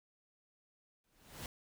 pink noise with exponential growth, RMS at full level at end -42 dBFS, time 1.04-1.46 s, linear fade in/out 1 ms, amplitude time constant 90 ms, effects none

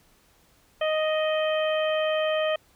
harmonic tone with a mistuned harmonic, 622.3 Hz, D#5, in tune, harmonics 1 / 2 / 3 / 4 / 5, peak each -23 / -33 / -34 / -36 / -34 dBFS, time 0.81-2.56 s, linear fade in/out 5 ms, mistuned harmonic 4, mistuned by +16 cents, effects pink hiss -61 dBFS RMS until 2.75 s

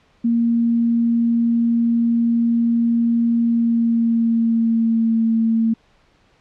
sine tone with pitch glide, 233.1 to 225.8 Hz, A#3 to A3, 0 to +45 cents, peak -14 dBFS, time 0.24-5.74 s, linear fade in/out 10 ms, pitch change -55 cents, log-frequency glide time 3.43-5.25 s, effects pink hiss -57 dBFS RMS until 6.4 s + low-pass 4000 Hz 12 dB/octave

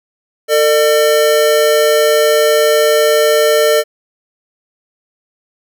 square tone pair together, 450 / 602 Hz, A4 / D5, +39 / +43 cents, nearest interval perfect fourth, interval 504 cents, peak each -12 dBFS, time 0.48-3.84 s, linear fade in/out 50 ms, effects none

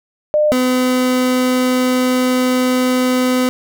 sine / 30% pulse tone pair in turn, 603 / 253.5 Hz, D5 / B3, +46 / +45 cents, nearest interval octave + minor third, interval 1501 cents, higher first, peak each -10 dBFS, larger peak neither, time 0.34-0.52 / 0.52-3.49 s, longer second, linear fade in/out 0 ms, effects none

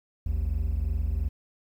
triangle tone pair together, 55.23 / 78.1 Hz, A1 / D#2, +7 / +7 cents, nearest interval tritone, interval 600 cents, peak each -25 dBFS, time 0.26-1.29 s, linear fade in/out 5 ms, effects tanh soft clip ceiling -17 dBFS + 10-bit

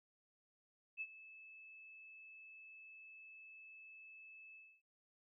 sine tone with ADSR envelope, 2613 Hz, E7, 16 cents flat, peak -39 dBFS, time 0.97-4.82 s, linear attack 41 ms, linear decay 50 ms, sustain -16 dB, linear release 270 ms, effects none

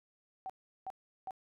sine tone bursts, 761 Hz, F#5, 48 cents sharp, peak -38 dBFS, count 3, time 0.46-1.308 s, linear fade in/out 0 ms, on 36 ms, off 370 ms, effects none

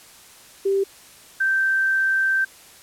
sine tone pair in turn, 392 / 1560.8 Hz, G4 / G6, 0 / -8 cents, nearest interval 2 octaves, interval 2392 cents, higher second, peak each -17 dBFS, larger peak neither, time 0.65-0.84 / 1.4-2.45 s, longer second, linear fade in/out 10 ms, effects white hiss -47 dBFS RMS until 2.82 s + low-pass 12000 Hz 12 dB/octave

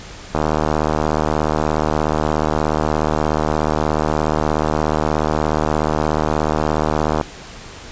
click train, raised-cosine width 1 ms, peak -3 dBFS, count 528, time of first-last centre 0.35-7.212 s, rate 76.8 Hz, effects pink hiss -36 dBFS RMS until 7.91 s + resampled to 16000 Hz

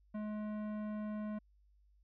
sine tone with tanh clipping, 212 Hz, G#3, 36 cents sharp, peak -40 dBFS, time 0.14-1.39 s, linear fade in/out 10 ms, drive 15 dB, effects added 50 Hz sine -65 dBFS peak until 2.03 s

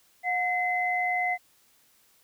sine tone pair together, 723.7 / 2047 Hz, F#5 / C7, -39 / -38 cents, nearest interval octave + tritone, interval 1801 cents, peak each -27 dBFS, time 0.23-1.38 s, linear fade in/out 50 ms, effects white hiss -63 dBFS RMS until 2.23 s

